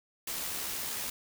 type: noise with amplitude modulation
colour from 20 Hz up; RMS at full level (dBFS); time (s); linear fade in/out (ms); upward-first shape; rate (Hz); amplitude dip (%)
white; -35; 0.27-1.1; 5; sine; 73.2; 25
effects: none